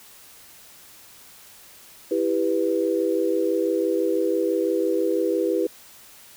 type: chord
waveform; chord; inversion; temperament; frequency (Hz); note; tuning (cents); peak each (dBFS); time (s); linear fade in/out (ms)
sine; E minor; none; just; 329.6 / 395.6 / 494.4; E4 / G4 / B4; 0 / +16 / +2; -24; 2.11-5.67; 5
effects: white hiss -48 dBFS RMS until 6.36 s